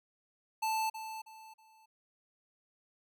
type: tone with echo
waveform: square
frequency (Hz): 880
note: A5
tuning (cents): 0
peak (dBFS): -31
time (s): 0.62-0.9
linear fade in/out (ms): 10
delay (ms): 320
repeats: 3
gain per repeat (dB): -10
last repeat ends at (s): 1.86
effects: none